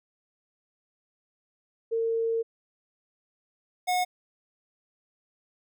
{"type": "tone pair in turn", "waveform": ["sine", "square"], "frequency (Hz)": [455.4, 726.5], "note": ["A#4", "F#5"], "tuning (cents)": [-40, -32], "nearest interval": "minor sixth", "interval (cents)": 808, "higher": "second", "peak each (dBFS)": [-24, -24], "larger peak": "neither", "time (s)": [[1.91, 2.43], [3.87, 4.05]], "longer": "first", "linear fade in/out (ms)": 20, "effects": []}